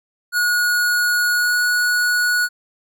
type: tone with pitch glide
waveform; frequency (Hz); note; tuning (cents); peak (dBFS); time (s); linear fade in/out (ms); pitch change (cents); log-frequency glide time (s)
square; 1451 to 1461.9; F#6 to F#6; -34 to -21; -16; 0.32-2.49; 50; +13; 1.33-1.59
effects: none